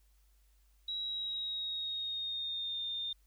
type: tone with pitch glide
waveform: sine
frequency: 3867 to 3629 Hz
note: B7 to A#7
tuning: -37 to -47 cents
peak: -35 dBFS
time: 0.88-3.13 s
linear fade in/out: 5 ms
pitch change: -110 cents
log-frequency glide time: 1-2.81 s
effects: added 50 Hz sine -64 dBFS peak until 3.26 s + white hiss -75 dBFS RMS until 3.26 s